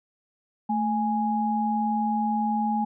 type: tone pair together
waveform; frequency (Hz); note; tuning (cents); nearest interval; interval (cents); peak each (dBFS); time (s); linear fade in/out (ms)
sine; 220.2 / 830.6; A3 / G#5; +2 / 0; octave + major seventh; 2298; -25; 0.69-2.85; 10
effects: none